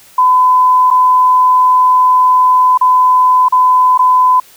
sine tone with dropouts, 1010 Hz, B5, 39 cents sharp, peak -5 dBFS, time 0.18-4.4 s, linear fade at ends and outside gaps 5 ms, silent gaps 0.904-0.91 / 2.776-2.811 / 3.485-3.523 / 3.977-3.991 s, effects white hiss -42 dBFS RMS until 4.56 s

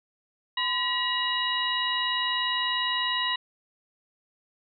harmonic tone with a mistuned harmonic, 960 Hz, B5, 49 cents flat, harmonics 1 / 2 / 3 / 4, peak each -30 / -30 / -30 / -30 dBFS, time 0.57-3.36 s, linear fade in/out 5 ms, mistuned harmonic 1, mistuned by +100 cents, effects none

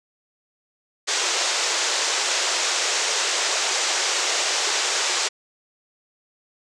white band-pass noise, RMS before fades -23 dBFS, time 1.07-5.29 s, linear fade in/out 20 ms, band 360 to 7600 Hz, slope 48 dB/octave, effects none

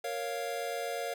square chord, Bb minor, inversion none, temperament equal, 466.2 / 554.4 / 698.5 Hz, Bb4 / Db5 / F5, 0 / 0 / 0 cents, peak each -39 / -39 / -38 dBFS, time 0.04-1.14 s, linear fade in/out 5 ms, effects none

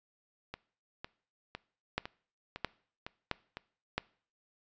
two click trains, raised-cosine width 0.3 ms, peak -15 / -24 dBFS, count 4 / 7, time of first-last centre 1.98-3.98 / 0.54-3.57 s, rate 1.5 / 1.98 Hz, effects noise-tail reverb RT60 0.5 s tail -22 dB re dry + resampled to 16000 Hz

